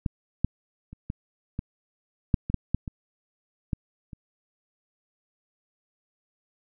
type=clicks; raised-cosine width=5 ms; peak=-13 / -9 / -29 / -18 / -17 / -7 / -17 / -10 / -10 / -21 / -14 / -28 dBFS; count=12; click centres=0.062 / 0.446 / 0.93 / 1.101 / 1.591 / 2.342 / 2.5 / 2.543 / 2.746 / 2.878 / 3.732 / 4.132 s; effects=none